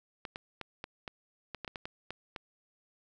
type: clicks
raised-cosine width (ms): 0.3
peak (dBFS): -23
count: 12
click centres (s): 0.252 / 0.359 / 0.613 / 0.841 / 1.078 / 1.547 / 1.647 / 1.678 / 1.758 / 1.855 / 2.106 / 2.362
effects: none